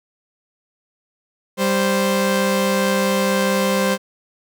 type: tone pair together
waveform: sawtooth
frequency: 196 / 523.3 Hz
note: G3 / C5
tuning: 0 / 0 cents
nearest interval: octave + perfect fourth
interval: 1700 cents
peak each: -15 dBFS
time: 1.57-3.98 s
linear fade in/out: 50 ms
effects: none